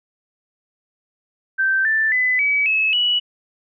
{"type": "tone with pitch steps", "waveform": "sine", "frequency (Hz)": [1557, 1768, 2008, 2280, 2588, 2939], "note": ["G6", "A6", "B6", "C#7", "E7", "F#7"], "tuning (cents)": [-12, 8, 28, 48, -32, -12], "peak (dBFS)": -15, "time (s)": [1.58, 3.2], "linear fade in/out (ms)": 20, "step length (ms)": 270, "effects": []}